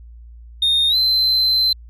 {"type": "tone with pitch glide", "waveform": "sine", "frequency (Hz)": [3678, 4081], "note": ["A#7", "C8"], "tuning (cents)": [-24, -44], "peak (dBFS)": -11, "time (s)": [0.62, 1.73], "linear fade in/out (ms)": 5, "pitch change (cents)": 180, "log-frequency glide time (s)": [0.89, 0.96], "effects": ["tanh soft clip ceiling -12 dBFS", "added 58 Hz sine -37 dBFS peak until 1.89 s"]}